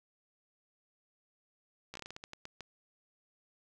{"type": "slowing click train", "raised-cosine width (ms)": 0.2, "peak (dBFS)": -27, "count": 12, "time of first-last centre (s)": [1.94, 2.607], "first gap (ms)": 14, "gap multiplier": 1.27, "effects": []}